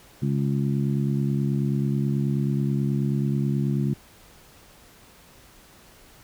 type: harmonic tone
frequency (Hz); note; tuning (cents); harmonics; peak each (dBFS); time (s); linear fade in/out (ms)
69.3; C#2; 0; 2 / 3 / 4 / 5; -23 / -26 / -33 / -34; 0.22-3.94; 5
effects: pink hiss -52 dBFS RMS until 6.23 s